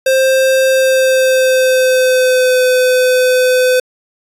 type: tone with pitch glide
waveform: square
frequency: 527 to 506.7 Hz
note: C5 to B4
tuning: +12 to +44 cents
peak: -9 dBFS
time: 0.06-3.8 s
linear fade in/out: 5 ms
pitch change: -68 cents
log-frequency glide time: 0.68-2.62 s
effects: resampled to 32000 Hz